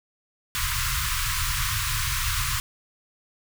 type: band-stop noise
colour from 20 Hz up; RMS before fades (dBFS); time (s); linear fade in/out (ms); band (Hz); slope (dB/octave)
pink; -26; 0.55-2.6; 0; 140 to 1000; 96
effects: none